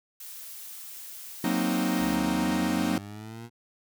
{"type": "noise", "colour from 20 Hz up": "blue", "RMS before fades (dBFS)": -42, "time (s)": [0.2, 2.16], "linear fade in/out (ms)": 5}
{"type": "chord", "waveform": "45% pulse", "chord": "C half-diminished seventh", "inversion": "second", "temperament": "equal", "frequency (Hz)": [185, 233.1, 261.6, 311.1], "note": ["Gb3", "Bb3", "C4", "Eb4"], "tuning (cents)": [0, 0, 0, 0], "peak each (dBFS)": -30, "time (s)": [1.44, 2.98], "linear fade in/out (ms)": 2}
{"type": "exponential sweep", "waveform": "20% pulse", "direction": "up", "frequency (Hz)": [69.3, 119.4], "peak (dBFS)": -34, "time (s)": [1.97, 3.5], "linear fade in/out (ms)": 50}
{"effects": []}